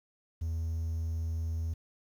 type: tone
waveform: triangle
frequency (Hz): 81.6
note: E2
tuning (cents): -17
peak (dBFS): -28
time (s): 0.41-1.74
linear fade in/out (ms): 10
effects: tanh soft clip ceiling -24 dBFS + 10-bit